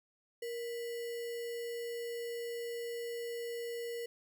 sine tone with sample-and-hold, 469.6 Hz, A#4, 13 cents sharp, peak -37 dBFS, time 0.42-4.06 s, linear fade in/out 5 ms, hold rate 2450 Hz, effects none

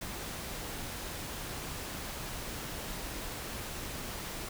pink noise, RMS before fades -40 dBFS, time 0.01-4.49 s, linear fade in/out 5 ms, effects none

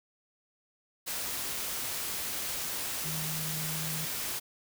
sine tone in noise, 156.7 Hz, D#3, 13 cents sharp, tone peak -37 dBFS, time 3.04-4.06 s, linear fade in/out 20 ms, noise white, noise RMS -35 dBFS, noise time 1.06-4.4 s, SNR -5 dB, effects none

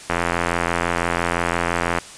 click train, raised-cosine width 0.5 ms, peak -4 dBFS, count 163, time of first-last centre 0.1-1.986 s, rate 85.9 Hz, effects white hiss -39 dBFS RMS until 2.17 s + resampled to 22050 Hz

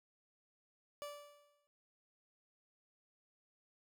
30% pulse tone with exponential decay, 582 Hz, D5, 16 cents flat, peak -39 dBFS, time 1.02-1.67 s, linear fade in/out 0 ms, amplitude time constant 140 ms, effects noise-tail reverb RT60 0.9 s tail -25 dB re dry

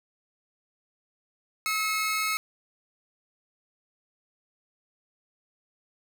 sawtooth tone pair together, 1289 / 2168 Hz, E6 / C#7, -39 / -39 cents, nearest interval major sixth, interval 900 cents, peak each -25 dBFS, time 1.66-2.37 s, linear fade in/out 0 ms, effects 9-bit

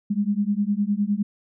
sine beating tone pair, 200 / 209.8 Hz, G3 / G#3, +35 / +18 cents, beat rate 9.8 Hz, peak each -23 dBFS, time 0.1-1.23 s, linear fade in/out 10 ms, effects none

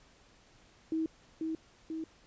sine tone with echo, 320.5 Hz, E4, 49 cents flat, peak -29 dBFS, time 0.92-1.06 s, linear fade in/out 2 ms, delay 490 ms, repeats 2, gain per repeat -3 dB, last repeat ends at 2.04 s, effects pink hiss -62 dBFS RMS until 2.26 s + resampled to 16000 Hz

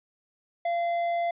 triangle tone with tanh clipping, 687 Hz, F5, 29 cents flat, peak -26 dBFS, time 0.65-1.31 s, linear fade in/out 5 ms, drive 12 dB, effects resampled to 8000 Hz

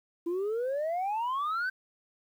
sine exponential sweep, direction up, 332.1 to 1562 Hz, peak -26 dBFS, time 0.26-1.7 s, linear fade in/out 10 ms, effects tanh soft clip ceiling -27 dBFS + 10-bit

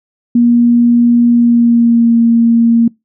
sine tone with pitch glide, 238.1 to 231.9 Hz, A#3 to A#3, +37 to -9 cents, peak -5 dBFS, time 0.35-2.88 s, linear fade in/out 5 ms, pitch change -46 cents, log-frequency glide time 1.29-2.17 s, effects noise-tail reverb RT60 0.2 s tail -25 dB re dry

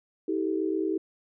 sine tone cluster, 320.6 / 388.8 / 435.7 Hz, E4 / G4 / A4, -48 / -14 / -17 cents, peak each -28 / -29 / -34 dBFS, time 0.28-0.98 s, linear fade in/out 5 ms, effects none

